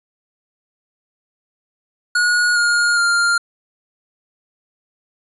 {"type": "tone with pitch steps", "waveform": "square", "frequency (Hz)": [1449, 1424.1, 1399.6], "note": ["F#6", "F6", "F6"], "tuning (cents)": [-37, 33, 3], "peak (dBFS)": -14, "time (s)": [2.15, 3.38], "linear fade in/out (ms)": 5, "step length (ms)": 410, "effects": ["resampled to 24000 Hz"]}